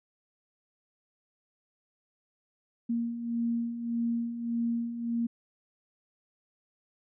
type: beating tone pair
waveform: sine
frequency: 232.4 / 234.1 Hz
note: A#3 / A#3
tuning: -5 / +8 cents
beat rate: 1.7 Hz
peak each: -36 / -29 dBFS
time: 2.89-5.27 s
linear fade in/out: 10 ms
effects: none